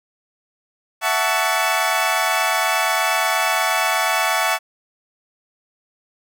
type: chord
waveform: 20% pulse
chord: F# minor seventh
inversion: third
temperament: equal with one note detuned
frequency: 659.3 / 740 / 880 / 1124.2 Hz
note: E5 / F#5 / A5 / C#6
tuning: 0 / 0 / 0 / +24 cents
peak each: -18 dBFS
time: 1.01-4.59 s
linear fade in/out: 50 ms
effects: none